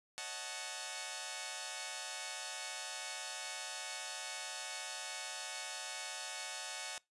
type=chord; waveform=5% pulse; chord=D# half-diminished seventh; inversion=third; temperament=equal with one note detuned; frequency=554.4 / 627.7 / 740 / 880 Hz; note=C#5 / D#5 / F#5 / A5; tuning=0 / +15 / 0 / 0 cents; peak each=-39 / -38 / -34 / -34 dBFS; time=0.18-6.98 s; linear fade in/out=0 ms; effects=noise-tail reverb RT60 0.2 s tail -23 dB re dry + resampled to 24000 Hz